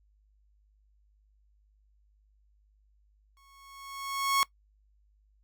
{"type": "tone with exponential growth", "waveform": "sawtooth", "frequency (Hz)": 1100, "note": "C#6", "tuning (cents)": -14, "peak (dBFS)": -18, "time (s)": [3.37, 4.43], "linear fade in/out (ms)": 0, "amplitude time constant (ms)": 230, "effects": ["noise-tail reverb RT60 0.1 s tail -21 dB re dry", "added 51 Hz sine -63 dBFS peak until 5.43 s"]}